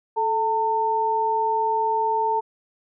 sine tone pair together, 435.4 / 900 Hz, A4 / A5, -18 / +39 cents, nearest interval octave + minor second, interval 1257 cents, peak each -26 / -20 dBFS, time 0.16-2.41 s, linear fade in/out 20 ms, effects none

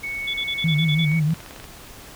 sine tone with pitch glide, 2217 to 2234 Hz, C#7 to C#7, 0 to +13 cents, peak -26 dBFS, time 0.03-1.2 s, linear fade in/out 10 ms, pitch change +13 cents, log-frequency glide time 0.95-1.03 s
sine tone bursts, 3445 Hz, A7, 37 cents flat, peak -24 dBFS, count 8, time 0.27-1.054 s, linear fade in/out 10 ms, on 70 ms, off 32 ms
sine tone with vibrato, 156.3 Hz, D#3, 8 cents sharp, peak -17 dBFS, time 0.64-1.34 s, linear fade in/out 5 ms, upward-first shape triangle, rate 6.2 Hz, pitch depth 110 cents each way
clicks, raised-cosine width 0.3 ms, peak -23 dBFS, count 9, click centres 1.117 / 1.306 / 1.344 / 1.404 / 1.462 / 1.509 / 1.562 / 1.6 / 1.642 s
effects pink hiss -42 dBFS RMS until 2.15 s

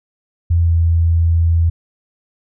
sine tone with pitch glide, 84.8 to 83.39 Hz, E2 to E2, +50 to +21 cents, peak -10 dBFS, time 0.5-1.7 s, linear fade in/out 10 ms, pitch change -29 cents, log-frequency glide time 0.6-0.72 s, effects none

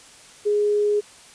sine tone, 415.3 Hz, G#4, in tune, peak -17 dBFS, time 0.45-1.01 s, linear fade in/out 20 ms, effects white hiss -47 dBFS RMS until 1.34 s + resampled to 22050 Hz

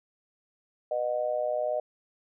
sine tone with amplitude modulation, 614 Hz, D#5, 23 cents flat, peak -22 dBFS, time 0.91-1.8 s, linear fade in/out 5 ms, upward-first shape sine, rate 121 Hz, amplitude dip 90%, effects none

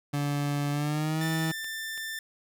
30% pulse tone with pitch glide, 144.1 to 160.82 Hz, D3 to E3, -33 to -42 cents, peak -24 dBFS, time 0.13-1.52 s, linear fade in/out 10 ms, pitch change +191 cents, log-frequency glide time 0.71-1.26 s
click train, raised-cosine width 0.2 ms, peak -29 dBFS, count 4, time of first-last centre 0.98-1.977 s, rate 3.01 Hz
sawtooth tone, 1780 Hz, A6, 20 cents sharp, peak -30 dBFS, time 1.21-2.19 s, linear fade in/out 2 ms
effects none

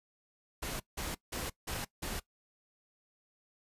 pink noise bursts, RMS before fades -38 dBFS, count 5, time 0.62-2.2 s, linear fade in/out 10 ms, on 180 ms, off 170 ms, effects noise-tail reverb RT60 0.1 s tail -20 dB re dry + resampled to 32000 Hz

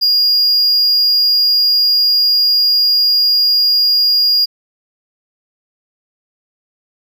triangle tone, 4844 Hz, D#8, 47 cents flat, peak -8 dBFS, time 0.01-4.46 s, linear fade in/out 20 ms, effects none

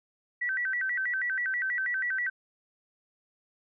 sine tone with vibrato, 1733 Hz, A6, 27 cents flat, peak -27 dBFS, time 0.41-2.3 s, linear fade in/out 10 ms, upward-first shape square, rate 6.2 Hz, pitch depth 200 cents each way, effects none

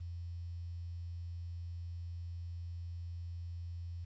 sine tone with quantisation, 86 Hz, F2, 26 cents flat, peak -40 dBFS, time 0-4.05 s, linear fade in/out 10 ms, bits 11, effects resampled to 16000 Hz

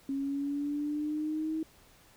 sine exponential sweep, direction up, 272.6 to 319 Hz, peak -30 dBFS, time 0.09-1.63 s, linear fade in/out 2 ms, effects pink hiss -60 dBFS RMS until 2.16 s

